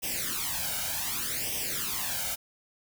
white noise with flanger, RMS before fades -32 dBFS, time 0.02-2.36 s, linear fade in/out 20 ms, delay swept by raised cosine 0.35 to 1.35 ms, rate 0.66 Hz, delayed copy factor +0.85, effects none

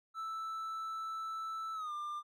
triangle tone with pitch glide, 1318.5 to 1195.2 Hz, E6 to D6, 0 to +30 cents, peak -36 dBFS, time 0.14-2.23 s, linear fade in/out 50 ms, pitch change -170 cents, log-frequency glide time 1.74-1.92 s, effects none

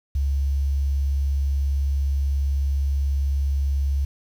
sine tone, 69.3 Hz, C#2, in tune, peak -19 dBFS, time 0.15-4.05 s, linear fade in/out 5 ms, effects 8-bit

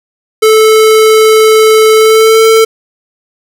square tone with pitch glide, 436.8 to 445.7 Hz, A4 to A4, -13 to +22 cents, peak -3 dBFS, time 0.42-2.65 s, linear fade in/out 10 ms, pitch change +35 cents, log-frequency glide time 1.95-2.43 s, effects none

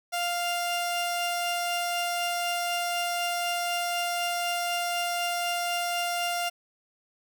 sawtooth tone pair together, 698.5 / 2790 Hz, F5 / F7, 0 / -2 cents, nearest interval 2 octaves, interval 2398 cents, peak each -24 / -30 dBFS, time 0.12-6.5 s, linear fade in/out 20 ms, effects none

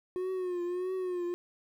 triangle tone with vibrato, 362.2 Hz, F#4, 37 cents flat, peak -29 dBFS, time 0.16-1.34 s, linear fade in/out 0 ms, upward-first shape triangle, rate 1.6 Hz, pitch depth 72 cents each way, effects 11-bit

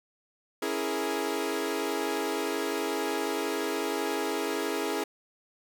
sawtooth chord, A# half-diminished seventh, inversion first, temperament equal, 277.2 / 329.6 / 415.3 / 466.2 Hz, C#4 / E4 / G#4 / A#4, 0 / 0 / 0 / 0 cents, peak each -32 / -30 / -28 / -32 dBFS, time 0.62-5.04 s, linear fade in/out 5 ms, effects none

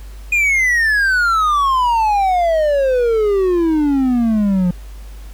triangle exponential sweep, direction down, 2467 to 174.61 Hz, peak -10 dBFS, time 0.32-4.71 s, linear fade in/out 5 ms, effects added 50 Hz sine -30 dBFS peak until 5.33 s + pink hiss -46 dBFS RMS until 5.33 s

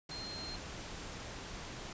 sine tone in noise, 4186 Hz, C8, in tune, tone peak -43 dBFS, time 0.11-0.56 s, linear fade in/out 5 ms, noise pink, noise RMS -45 dBFS, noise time 0.09-1.93 s, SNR -1 dB, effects resampled to 16000 Hz

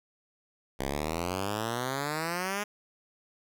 5% pulse exponential sweep, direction up, 65.41 to 210.3 Hz, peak -19 dBFS, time 0.79-2.64 s, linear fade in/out 10 ms, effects none

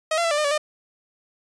sawtooth tone with pitch steps, 631 / 682 / 667 / 589 / 606 / 572 / 606 Hz, D#5 / F5 / E5 / D5 / D#5 / D5 / D#5, +24 / -41 / +20 / +5 / -46 / -46 / -46 cents, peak -16 dBFS, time 0.11-0.579 s, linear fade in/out 5 ms, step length 67 ms, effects resampled to 22050 Hz

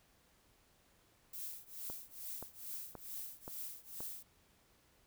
violet noise with tremolo, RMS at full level -43 dBFS, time 1.33-4.23 s, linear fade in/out 5 ms, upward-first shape triangle, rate 2.3 Hz, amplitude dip 95%
click train, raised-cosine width 1 ms, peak -32 dBFS, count 5, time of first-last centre 1.9-4.005 s, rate 1.9 Hz
effects pink hiss -70 dBFS RMS until 5.06 s

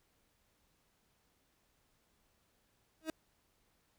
30% pulse tone with exponential growth, 317.4 Hz, D#4, 35 cents sharp, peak -30 dBFS, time 3.01-3.1 s, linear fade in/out 2 ms, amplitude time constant 18 ms, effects pink hiss -75 dBFS RMS until 3.98 s

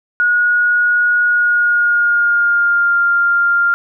sine tone with pitch glide, 1448 to 1397.1 Hz, F#6 to F6, -38 to 0 cents, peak -10 dBFS, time 0.2-3.74 s, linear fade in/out 0 ms, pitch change -62 cents, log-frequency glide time 1.23-2.97 s, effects none

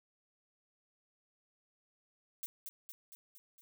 violet noise with echo, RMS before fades -41 dBFS, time 2.43-2.46 s, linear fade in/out 0 ms, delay 230 ms, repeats 5, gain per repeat -4 dB, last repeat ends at 3.61 s, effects none

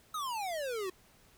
square exponential sweep, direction down, 1300 to 358.3 Hz, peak -35 dBFS, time 0.14-0.9 s, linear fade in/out 5 ms, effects pink hiss -63 dBFS RMS until 1.37 s

